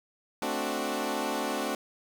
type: chord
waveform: 15% pulse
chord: D dominant seventh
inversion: second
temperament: equal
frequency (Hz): 220 / 261.6 / 293.7 / 370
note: A3 / C4 / D4 / F#4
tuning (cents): 0 / 0 / 0 / 0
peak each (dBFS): -29 / -28 / -28 / -29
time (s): 0.42-1.75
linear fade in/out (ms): 2
effects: 9-bit